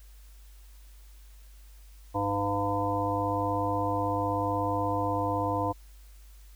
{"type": "harmonic tone with a mistuned harmonic", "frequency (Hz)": 100.9, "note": "G#2", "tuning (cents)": -49, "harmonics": [1, 3, 5, 7, 9, 10], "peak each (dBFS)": [-33, -33, -33, -33, -33, -33], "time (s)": [2.14, 5.73], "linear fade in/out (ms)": 20, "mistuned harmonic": 7, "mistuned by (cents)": -17, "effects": ["added 50 Hz sine -48 dBFS peak until 6.55 s", "white hiss -61 dBFS RMS until 6.55 s"]}